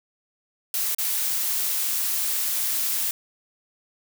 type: noise with dropouts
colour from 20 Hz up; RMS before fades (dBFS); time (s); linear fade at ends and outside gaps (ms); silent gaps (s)
blue; -25; 0.74-3.11; 2; 0.948-0.984
effects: none